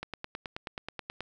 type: click train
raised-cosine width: 0.3 ms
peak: -20 dBFS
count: 12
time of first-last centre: 0.03-1.206 s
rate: 9.35 Hz
effects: none